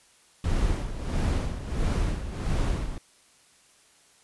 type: noise with tremolo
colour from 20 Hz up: brown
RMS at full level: -24 dBFS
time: 0.44-2.98 s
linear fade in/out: 2 ms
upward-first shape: sine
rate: 1.5 Hz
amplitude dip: 70%
effects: white hiss -59 dBFS RMS until 4.23 s + resampled to 24000 Hz